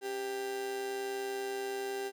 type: tone with amplitude modulation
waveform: 35% pulse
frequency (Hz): 394.5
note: G4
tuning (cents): +11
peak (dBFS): -31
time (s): 0.01-2.12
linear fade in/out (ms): 50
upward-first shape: sine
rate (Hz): 121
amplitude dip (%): 45
effects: none